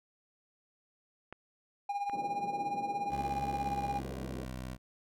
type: clicks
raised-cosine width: 0.5 ms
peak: -29 dBFS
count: 2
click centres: 1.326 / 2.097 s
type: tone with tremolo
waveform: triangle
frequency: 809 Hz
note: G#5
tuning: 46 cents flat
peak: -28 dBFS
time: 1.89-4 s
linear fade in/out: 5 ms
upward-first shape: sine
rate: 17 Hz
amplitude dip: 65%
type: band-pass noise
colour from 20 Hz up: white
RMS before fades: -45 dBFS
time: 2.13-4.45 s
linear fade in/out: 2 ms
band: 150 to 520 Hz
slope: 24 dB/octave
type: tone with pitch glide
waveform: 15% pulse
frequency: 68.8 to 63.46 Hz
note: C#2 to B1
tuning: -12 to +48 cents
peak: -33 dBFS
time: 3.09-4.78 s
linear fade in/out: 50 ms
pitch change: -140 cents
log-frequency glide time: 3.49-4.53 s
effects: none